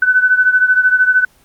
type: beating tone pair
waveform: sine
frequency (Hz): 1501 / 1514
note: F#6 / F#6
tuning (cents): +24 / +39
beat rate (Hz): 13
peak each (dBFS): -10 / -14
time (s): 0.02-1.25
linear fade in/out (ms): 5
effects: pink hiss -51 dBFS RMS until 1.44 s + Opus 24 kbps